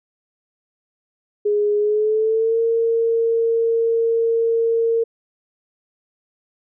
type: tone with pitch glide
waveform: sine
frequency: 415.3 to 458.2 Hz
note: G#4 to A#4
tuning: 0 to -30 cents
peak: -15 dBFS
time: 1.45-5.04 s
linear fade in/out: 10 ms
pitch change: +170 cents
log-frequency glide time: 1.78-2.6 s
effects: none